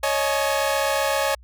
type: chord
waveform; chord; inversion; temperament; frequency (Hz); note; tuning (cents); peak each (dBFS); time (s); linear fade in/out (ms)
sawtooth; C# suspended second; none; equal with one note detuned; 554.4 / 622.3 / 849; C#5 / D#5 / G#5; 0 / 0 / +38; -19 / -22 / -22; 0.03-1.35; 5
effects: added 60 Hz sine -45 dBFS peak until 1.43 s